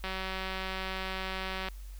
click train, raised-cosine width 0.3 ms, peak -20 dBFS, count 312, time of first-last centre 0.04-1.686 s, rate 189 Hz, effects added 47 Hz sine -41 dBFS peak until 1.99 s + white hiss -59 dBFS RMS until 1.99 s

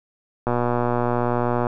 click train, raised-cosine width 1 ms, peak -8 dBFS, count 146, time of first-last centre 0.47-1.668 s, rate 121 Hz, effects none

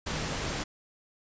sine tone in noise, 153.8 Hz, D#3, 20 cents flat, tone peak -38 dBFS, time 0.11-0.34 s, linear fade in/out 10 ms, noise pink, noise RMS -33 dBFS, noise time 0.06-0.64 s, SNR -8 dB, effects resampled to 16000 Hz

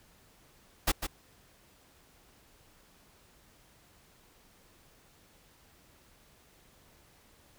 pink noise with echo, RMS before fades -26 dBFS, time 0.87-0.92 s, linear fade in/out 10 ms, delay 150 ms, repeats 1, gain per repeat -8 dB, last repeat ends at 1.07 s, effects pink hiss -62 dBFS RMS until 7.58 s

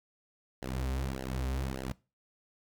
sawtooth tone with flanger, 65.41 Hz, C2, in tune, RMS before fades -35 dBFS, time 0.62-1.92 s, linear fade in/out 0 ms, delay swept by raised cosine 0.82 to 6.22 ms, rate 1.7 Hz, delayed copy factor -1, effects noise-tail reverb RT60 0.3 s tail -21 dB re dry

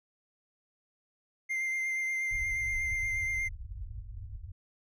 triangle tone with vibrato, 2094 Hz, C7, 1 cent sharp, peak -28 dBFS, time 1.49-3.49 s, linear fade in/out 20 ms, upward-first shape triangle, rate 8.4 Hz, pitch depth 19 cents each way
pink low-pass noise, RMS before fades -41 dBFS, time 2.31-4.52 s, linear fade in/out 5 ms, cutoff 110 Hz, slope 96 dB/octave
effects none

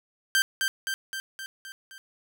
sawtooth tone with echo, 1568 Hz, G6, in tune, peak -16 dBFS, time 0.35-0.42 s, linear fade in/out 0 ms, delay 260 ms, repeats 6, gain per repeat -4 dB, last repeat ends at 1.98 s, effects none

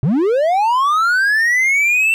triangle linear sweep, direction up, 117.1 to 2700 Hz, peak -10 dBFS, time 0.03-2.14 s, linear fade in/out 0 ms, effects none

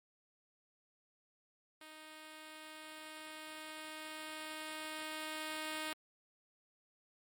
5% pulse tone with level ramp, 311.1 Hz, D#4, in tune, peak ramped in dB -41 to -27 dBFS, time 1.81-5.93 s, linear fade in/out 2 ms, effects MP3 64 kbps

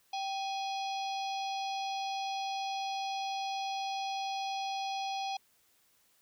harmonic tone with a mistuned harmonic, 830.6 Hz, G#5, in tune, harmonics 1 / 3 / 4 / 5 / 6 / 7, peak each -34 / -45 / -44 / -47 / -49 / -52 dBFS, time 0.13-5.37 s, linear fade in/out 5 ms, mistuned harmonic 1, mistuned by -110 cents, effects white hiss -69 dBFS RMS until 6.21 s

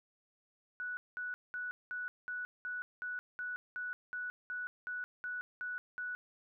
sine tone bursts, 1476 Hz, F#6, 5 cents flat, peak -37 dBFS, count 15, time 0.8-6.15 s, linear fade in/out 0 ms, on 170 ms, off 200 ms, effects none

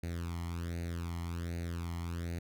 sawtooth tone with flanger, 85.2 Hz, F2, 42 cents flat, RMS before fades -38 dBFS, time 0.03-2.39 s, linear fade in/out 5 ms, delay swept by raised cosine 0.46 to 0.97 ms, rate 1.3 Hz, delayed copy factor +0.8, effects none

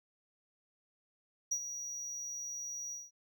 triangle tone with ADSR envelope, 5780 Hz, F#8, 41 cents flat, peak -28 dBFS, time 1.51-3.11 s, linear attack 9 ms, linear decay 68 ms, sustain -10 dB, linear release 190 ms, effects none

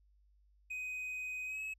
triangle tone with pitch glide, 2507 to 2572 Hz, D#7 to E7, +12 to -43 cents, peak -37 dBFS, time 0.7-1.74 s, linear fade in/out 10 ms, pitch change +45 cents, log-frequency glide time 1.45-1.61 s, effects added 50 Hz sine -65 dBFS peak until 1.78 s

